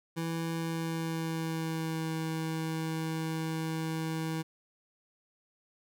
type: tone with pitch glide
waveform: 25% pulse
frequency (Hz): 164.81 to 160.49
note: E3 to E3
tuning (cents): 0 to -46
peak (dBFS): -28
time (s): 0.16-4.43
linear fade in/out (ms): 20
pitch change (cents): -46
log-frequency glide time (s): 0.53-2.14
effects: none